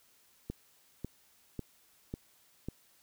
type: click train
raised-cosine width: 3 ms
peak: -24 dBFS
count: 5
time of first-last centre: 0.5-2.686 s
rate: 1.83 Hz
effects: white hiss -66 dBFS RMS until 3.02 s